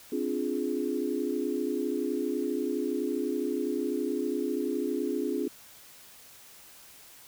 sine chord, D half-diminished seventh, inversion third, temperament equal with one note detuned, 261.6 / 293.7 / 349.2 / 418.2 Hz, C4 / D4 / F4 / Ab4, 0 / 0 / 0 / +12 cents, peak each -33 dBFS, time 0.12-5.48 s, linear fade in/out 5 ms, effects white hiss -52 dBFS RMS until 7.27 s

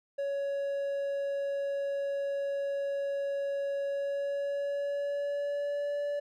triangle tone with pitch glide, 559 to 577.7 Hz, C#5 to D5, +14 to -29 cents, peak -28 dBFS, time 0.18-6.2 s, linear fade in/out 10 ms, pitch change +57 cents, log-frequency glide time 3.86-6.02 s, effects none

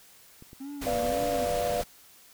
clicks, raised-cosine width 3 ms, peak -34 dBFS, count 5, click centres 0.424 / 0.531 / 1.128 / 1.231 / 1.311 s
triangle tone with vibrato, 261.6 Hz, C4, in tune, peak -34 dBFS, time 0.6-1.46 s, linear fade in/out 10 ms, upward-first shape sine, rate 1.9 Hz, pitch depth 170 cents each way
pink noise, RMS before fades -36 dBFS, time 0.81-1.84 s, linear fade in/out 10 ms
sine chord, B diminished, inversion none, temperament equal, 493.9 / 587.3 / 698.5 Hz, B4 / D5 / F5, 0 / 0 / 0 cents, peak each -31 / -30 / -30 dBFS, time 0.86-1.82 s, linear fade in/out 10 ms
effects white hiss -55 dBFS RMS until 2.33 s

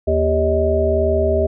harmonic tone with a mistuned harmonic, 79 Hz, D#2, 27 cents sharp, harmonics 1 / 3 / 5 / 7 / 8, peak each -19 / -26 / -19 / -25 / -18 dBFS, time 0.07-1.47 s, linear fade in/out 10 ms, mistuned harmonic 7, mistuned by +52 cents, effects none

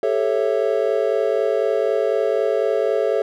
triangle chord, A dominant seventh, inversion third, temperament just, 396 / 440 / 550 / 660 Hz, G4 / A4 / C#5 / E5, +18 / 0 / -14 / +2 cents, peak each -22 / -19 / -20 / -22 dBFS, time 0.03-3.22 s, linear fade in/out 2 ms, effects none

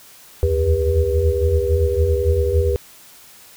sine tone cluster, 73.3 / 80.3 / 84 / 400.8 / 485.9 Hz, D2 / E2 / E2 / G4 / B4, -3 / -45 / +33 / +38 / -28 cents, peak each -21 dBFS, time 0.43-2.76 s, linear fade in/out 0 ms, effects white hiss -45 dBFS RMS until 3.56 s

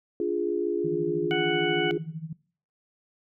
sine chord, D diminished, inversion none, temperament equal, 293.7 / 349.2 / 415.3 Hz, D4 / F4 / Ab4, 0 / 0 / 0 cents, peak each -33 / -27 / -28 dBFS, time 0.2-1.98 s, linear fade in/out 2 ms
sine tone with tremolo, 160 Hz, D#3, 49 cents sharp, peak -30 dBFS, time 0.84-2.33 s, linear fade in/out 5 ms, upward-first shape sine, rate 13 Hz, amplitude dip 85%
harmonic tone, 740 Hz, F#5, in tune, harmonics 1 / 2 / 3 / 4, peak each -32 / -32 / -32 / -32 dBFS, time 1.31-1.91 s, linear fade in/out 0 ms
effects noise-tail reverb RT60 0.5 s tail -23 dB re dry

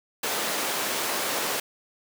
pink high-pass noise, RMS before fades -28 dBFS, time 0.23-1.6 s, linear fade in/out 5 ms, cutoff 390 Hz, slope 12 dB/octave, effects none

